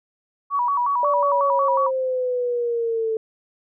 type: tone with vibrato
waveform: sine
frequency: 1046.5 Hz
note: C6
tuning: in tune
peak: -18 dBFS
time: 0.5-1.91 s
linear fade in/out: 50 ms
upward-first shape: square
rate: 5.5 Hz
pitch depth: 130 cents each way
type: linear sweep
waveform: sine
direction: down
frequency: 587 to 439.8 Hz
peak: -20 dBFS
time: 1.03-3.17 s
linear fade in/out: 2 ms
effects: none